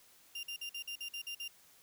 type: tone bursts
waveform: 35% pulse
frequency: 2794 Hz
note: F7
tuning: in tune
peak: -38 dBFS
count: 9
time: 0.35-1.48 s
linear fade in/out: 5 ms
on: 82 ms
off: 49 ms
effects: white hiss -63 dBFS RMS until 1.82 s